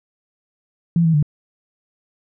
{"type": "tone with pitch steps", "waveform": "sine", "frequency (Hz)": [168.8, 162.6, 148.4], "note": ["E3", "E3", "D3"], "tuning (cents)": [41, -23, 18], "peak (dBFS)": -12, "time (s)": [0.96, 1.227], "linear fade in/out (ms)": 2, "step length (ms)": 89, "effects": []}